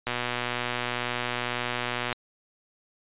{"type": "click train", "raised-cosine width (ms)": 0.3, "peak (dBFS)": -12, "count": 252, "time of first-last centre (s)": [0.07, 2.127], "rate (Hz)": 122, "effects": ["resampled to 8000 Hz"]}